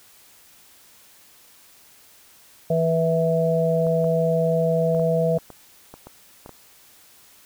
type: harmonic tone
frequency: 163.9 Hz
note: E3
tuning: 10 cents flat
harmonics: 1 / 3 / 4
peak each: -22 / -22 / -22 dBFS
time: 2.7-5.38 s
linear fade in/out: 5 ms
type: clicks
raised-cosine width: 1 ms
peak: -25 dBFS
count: 10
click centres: 3.868 / 4.043 / 4.948 / 4.996 / 5.386 / 5.503 / 5.94 / 6.07 / 6.461 / 6.493 s
effects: white hiss -52 dBFS RMS until 7.45 s